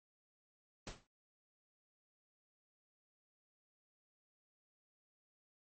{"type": "noise with exponential decay", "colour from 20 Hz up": "pink", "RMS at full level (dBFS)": -42, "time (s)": [0.87, 1.07], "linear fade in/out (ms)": 2, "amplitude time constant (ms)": 43, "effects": ["low-pass 9000 Hz 12 dB/octave", "MP3 32 kbps"]}